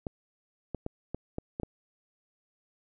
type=clicks; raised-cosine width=2 ms; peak=-20 dBFS; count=7; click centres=0.068 / 0.747 / 0.864 / 1.146 / 1.384 / 1.599 / 1.633 s; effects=none